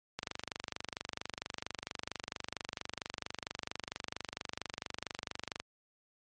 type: click train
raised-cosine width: 0.2 ms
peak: -19 dBFS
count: 133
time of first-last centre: 0.19-5.6 s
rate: 24.4 Hz
effects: high-pass 60 Hz 12 dB/octave + MP3 48 kbps